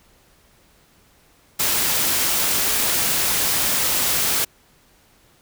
white noise, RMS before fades -20 dBFS, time 1.59-4.45 s, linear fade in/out 10 ms, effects pink hiss -56 dBFS RMS until 5.41 s

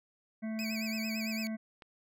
harmonic tone, 220 Hz, A3, in tune, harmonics 1 / 3 / 5 / 7 / 9 / 10, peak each -34 / -46 / -59 / -55 / -53 / -58 dBFS, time 0.42-1.57 s, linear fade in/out 20 ms
25% pulse tone with vibrato, 2400 Hz, D7, 37 cents sharp, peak -34 dBFS, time 0.59-1.47 s, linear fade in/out 0 ms, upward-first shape sine, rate 8.9 Hz, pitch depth 130 cents each way
click, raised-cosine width 0.3 ms, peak -34 dBFS, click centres 1.822 s
effects none

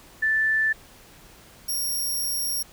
sine / 5% pulse tone pair in turn, 1760 / 5588 Hz, A6 / F8, 0 / 0 cents, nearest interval octave + minor sixth, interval 2000 cents, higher second, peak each -19 dBFS, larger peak neither, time 0.22-0.73 / 1.68-2.63 s, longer second, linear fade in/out 10 ms, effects pink hiss -50 dBFS RMS until 2.72 s

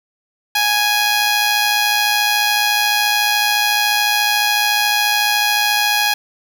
10% pulse tone with amplitude modulation, 830.6 Hz, G#5, in tune, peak -4 dBFS, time 0.55-6.14 s, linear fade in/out 5 ms, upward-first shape sine, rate 114 Hz, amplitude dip 35%, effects none

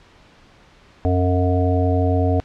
harmonic tone, 90.7 Hz, F#2, 34 cents flat, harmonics 1 / 3 / 5 / 7 / 8, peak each -17 / -22 / -24 / -25 / -26 dBFS, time 1.05-2.4 s, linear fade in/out 0 ms, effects pink hiss -50 dBFS RMS until 2.44 s + low-pass 4000 Hz 12 dB/octave

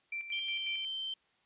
sine tone with tremolo, 2349 Hz, D7, in tune, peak -35 dBFS, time 0.12-0.85 s, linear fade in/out 5 ms, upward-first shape square, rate 5.5 Hz, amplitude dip 60%
sine tone with pitch glide, 3155 to 3112 Hz, G7 to G7, +10 to -13 cents, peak -35 dBFS, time 0.32-1.14 s, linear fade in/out 5 ms, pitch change -23 cents, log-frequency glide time 0.46-0.7 s
effects white hiss -71 dBFS RMS until 1.45 s + resampled to 8000 Hz

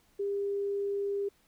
sine tone, 401 Hz, G4, 39 cents sharp, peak -29 dBFS, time 0.19-1.29 s, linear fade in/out 10 ms, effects pink hiss -67 dBFS RMS until 1.47 s

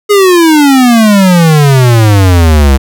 square exponential sweep, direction down, 420 to 65.41 Hz, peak -3 dBFS, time 0.09-2.78 s, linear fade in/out 20 ms, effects none

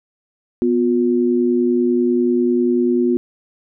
sine tone pair together, 246.9 / 357 Hz, B3 / F4, 0 / +38 cents, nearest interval tritone, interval 638 cents, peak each -16 dBFS, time 0.62-3.17 s, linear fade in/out 0 ms, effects none

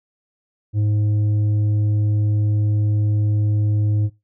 sine tone with tanh clipping, 105 Hz, G#2, 19 cents sharp, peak -17 dBFS, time 0.73-4.1 s, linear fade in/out 50 ms, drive 6 dB, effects noise-tail reverb RT60 0.2 s tail -17 dB re dry

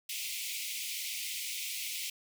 pink high-pass noise, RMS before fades -38 dBFS, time 0.09-2.1 s, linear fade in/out 5 ms, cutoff 2100 Hz, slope 96 dB/octave, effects none

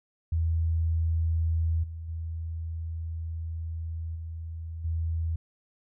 sine tone with level steps, 81.8 Hz, E2, 13 cents flat, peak -23 / -35 / -31 / -34 / -26 dBFS, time 0.32-5.36 s, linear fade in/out 5 ms, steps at 1.83 / 2.08 / 4.15 / 4.84 s, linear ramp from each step 10 ms, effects none

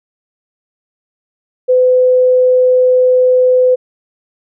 sine tone, 506 Hz, B4, 42 cents sharp, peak -6 dBFS, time 1.68-3.76 s, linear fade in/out 20 ms, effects none

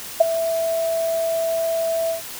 sine tone with ADSR envelope, 659.3 Hz, E5, in tune, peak -5 dBFS, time 0.2-2.22 s, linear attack 10 ms, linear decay 14 ms, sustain -14 dB, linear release 120 ms, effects white hiss -34 dBFS RMS until 2.39 s

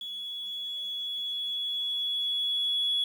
sine tone with level ramp, 3377 Hz, G#7, 28 cents sharp, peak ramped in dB -35 to -23 dBFS, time 0.01-3.04 s, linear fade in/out 2 ms, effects tanh soft clip ceiling -20 dBFS + 9-bit

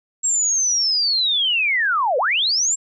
sine linear two-way sweep, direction down then up, 7620 to 470.9 to 7620 Hz, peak -16 dBFS, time 0.23-2.76 s, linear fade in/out 20 ms, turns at 2.18 s, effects none

